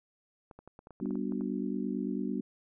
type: clicks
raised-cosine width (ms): 1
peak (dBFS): -35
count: 12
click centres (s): 0.512 / 0.59 / 0.676 / 0.791 / 0.871 / 0.907 / 1.001 / 1.058 / 1.108 / 1.155 / 1.322 / 1.41
type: chord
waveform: sine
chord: G major seventh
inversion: none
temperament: just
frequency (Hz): 196 / 245 / 294 / 367.5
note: G3 / B3 / D4 / F#4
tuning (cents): 0 / -14 / +2 / -12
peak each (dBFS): -35 / -35 / -37 / -40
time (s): 1.01-2.41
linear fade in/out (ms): 5
effects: none